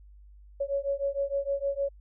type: beating tone pair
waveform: sine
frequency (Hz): 554.4 / 560.9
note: C#5 / C#5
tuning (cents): 0 / +20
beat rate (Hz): 6.5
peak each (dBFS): -30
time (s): 0.6-1.89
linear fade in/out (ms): 10
effects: added 50 Hz sine -49 dBFS peak until 2 s